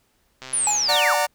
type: click train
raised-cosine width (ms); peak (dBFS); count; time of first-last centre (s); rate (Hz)
0.2; -19; 72; 0.42-0.966; 130
type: linear sweep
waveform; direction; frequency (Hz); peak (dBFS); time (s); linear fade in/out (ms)
sine; down; 9880 to 720; -19; 0.53-1.15; 5
type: tone with exponential decay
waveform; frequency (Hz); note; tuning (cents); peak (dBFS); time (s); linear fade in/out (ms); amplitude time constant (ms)
square; 838; G#5; +15; -20; 0.67-1.01; 1; 72
type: chord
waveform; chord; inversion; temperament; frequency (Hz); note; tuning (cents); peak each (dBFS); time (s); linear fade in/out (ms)
sawtooth; D augmented; none; just; 587.3 / 734.2 / 917.7; D5 / F#5 / A#5; 0 / -14 / -27; -19 / -20 / -19; 0.88-1.27; 20
effects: pink hiss -65 dBFS RMS until 1.34 s